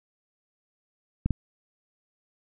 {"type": "clicks", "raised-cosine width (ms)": 5, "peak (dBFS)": -12, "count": 2, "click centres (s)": [1.26, 1.307], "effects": []}